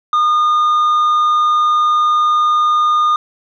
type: tone with tanh clipping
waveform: sine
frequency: 1220 Hz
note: D#6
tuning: 34 cents flat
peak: -11 dBFS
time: 0.13-3.16 s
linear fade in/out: 2 ms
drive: 4 dB
effects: none